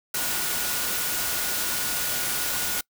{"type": "tone in noise", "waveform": "sine", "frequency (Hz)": 1451, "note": "F#6", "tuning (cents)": -34, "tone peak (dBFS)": -37, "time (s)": [0.14, 2.81], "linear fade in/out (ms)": 5, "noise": "white", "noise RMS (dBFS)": -27, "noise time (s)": [0.14, 2.81], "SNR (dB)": -13, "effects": ["noise-tail reverb RT60 0.1 s tail -25 dB re dry"]}